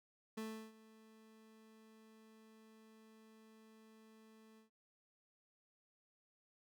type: tone with ADSR envelope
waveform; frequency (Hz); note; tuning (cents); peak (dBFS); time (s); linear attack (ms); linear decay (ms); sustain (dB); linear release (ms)
30% pulse; 220; A3; 0; -39; 0.37-4.7; 9; 340; -20; 120
effects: none